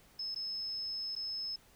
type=tone with dropouts; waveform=sine; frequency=5200 Hz; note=E8; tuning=24 cents flat; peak=-36 dBFS; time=0.19-1.56 s; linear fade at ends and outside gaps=5 ms; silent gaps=0.347-0.359 / 1.153-1.162 s; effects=pink hiss -63 dBFS RMS until 1.75 s